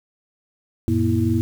sine tone cluster, 92 / 114.9 / 237.6 / 327.7 Hz, F#2 / A#2 / A#3 / E4, -9 / -25 / +33 / -10 cents, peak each -22 dBFS, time 0.88-1.41 s, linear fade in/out 0 ms, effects 7-bit

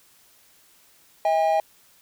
triangle tone pair together, 641 / 807.6 Hz, E5 / G#5, -49 / -49 cents, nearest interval major third, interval 400 cents, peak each -19 dBFS, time 1.25-1.6 s, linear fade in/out 2 ms, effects white hiss -57 dBFS RMS until 2.01 s

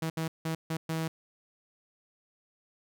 sawtooth tone bursts at uneven times, 161.4 Hz, E3, 36 cents flat, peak -26 dBFS, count 5, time 0.02-0.1 / 0.17-0.28 / 0.45-0.55 / 0.7-0.77 / 0.89-1.08 s, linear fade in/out 5 ms, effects none

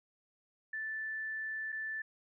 sine tone with dropouts, 1758 Hz, A6, 2 cents flat, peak -36 dBFS, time 0.73-2.02 s, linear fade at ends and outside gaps 5 ms, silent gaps 1.721-1.725 s, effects none

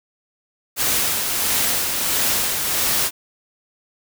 white noise with tremolo, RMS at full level -19 dBFS, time 0.76-3.11 s, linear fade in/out 50 ms, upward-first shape sine, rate 1.5 Hz, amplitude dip 35%, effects none

